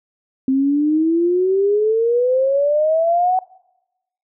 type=exponential sweep; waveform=sine; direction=up; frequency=261.6 to 753 Hz; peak=-13 dBFS; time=0.48-3.39 s; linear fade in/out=2 ms; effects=noise-tail reverb RT60 0.9 s tail -22 dB re dry